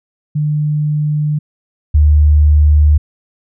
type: tone pair in turn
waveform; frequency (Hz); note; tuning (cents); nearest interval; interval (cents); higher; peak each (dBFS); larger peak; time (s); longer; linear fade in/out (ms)
sine; 150 / 75; D3 / D2; +37 / +37; octave; 1200; first; -12 / -5; second; 0.35-1.39 / 1.94-2.98; neither; 10
effects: none